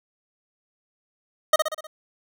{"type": "tone with echo", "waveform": "25% pulse", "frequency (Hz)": 622.3, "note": "D#5", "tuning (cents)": 0, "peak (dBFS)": -9, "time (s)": [1.53, 1.56], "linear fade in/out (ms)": 5, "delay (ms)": 62, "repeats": 5, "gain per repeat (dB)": -5, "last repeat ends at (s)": 1.87, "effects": []}